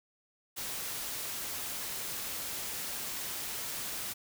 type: noise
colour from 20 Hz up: white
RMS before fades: -38 dBFS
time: 0.56-4.14 s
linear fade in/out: 20 ms
effects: none